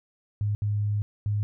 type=tone bursts at uneven times; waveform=sine; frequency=103.83 Hz; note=G#2; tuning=in tune; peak=-23 dBFS; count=3; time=0.41-0.55 / 0.62-1.02 / 1.26-1.43 s; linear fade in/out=0 ms; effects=none